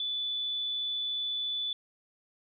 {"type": "tone", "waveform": "sine", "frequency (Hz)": 3477, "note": "A7", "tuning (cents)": -21, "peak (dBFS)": -30, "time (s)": [0, 1.73], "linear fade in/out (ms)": 2, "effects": []}